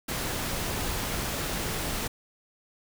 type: noise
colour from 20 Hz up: pink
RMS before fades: -31 dBFS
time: 0.08-2.08 s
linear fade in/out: 10 ms
effects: none